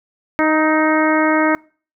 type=harmonic tone with a mistuned harmonic; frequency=311.1 Hz; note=D#4; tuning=in tune; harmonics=1 / 2 / 3 / 4 / 5 / 6 / 7; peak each=-16 / -19 / -21 / -22 / -23 / -24 / -24 dBFS; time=0.39-1.55 s; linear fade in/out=0 ms; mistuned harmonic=4; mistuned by=+22 cents; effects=noise-tail reverb RT60 0.4 s tail -25 dB re dry